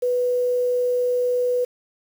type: tone with quantisation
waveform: sine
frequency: 493.9 Hz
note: B4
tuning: in tune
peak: -18 dBFS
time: 0.02-1.65 s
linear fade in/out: 10 ms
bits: 7
effects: none